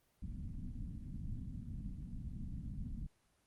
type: low-pass noise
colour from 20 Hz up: pink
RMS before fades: -44 dBFS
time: 0.22-3.07 s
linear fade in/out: 10 ms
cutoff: 250 Hz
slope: 48 dB/octave
effects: pink hiss -75 dBFS RMS until 3.46 s + Opus 24 kbps